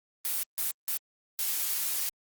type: noise bursts at uneven times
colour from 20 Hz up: blue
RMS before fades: -30 dBFS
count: 4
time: 0.25-0.43 / 0.58-0.71 / 0.88-0.97 / 1.39-2.09 s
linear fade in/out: 0 ms
effects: Opus 32 kbps